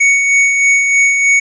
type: tone with tremolo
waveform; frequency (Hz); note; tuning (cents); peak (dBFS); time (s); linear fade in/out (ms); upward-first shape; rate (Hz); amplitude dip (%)
square; 2229; C#7; +9; -7; 0-1.4; 10; sine; 3.2; 40
effects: resampled to 16000 Hz + 8-bit